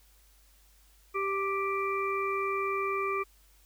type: harmonic tone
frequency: 392 Hz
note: G4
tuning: in tune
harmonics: 1 / 3 / 5 / 6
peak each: -32 / -31 / -45 / -36 dBFS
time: 1.14-3.24 s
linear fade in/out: 20 ms
effects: added 50 Hz sine -60 dBFS peak until 3.65 s + white hiss -64 dBFS RMS until 3.65 s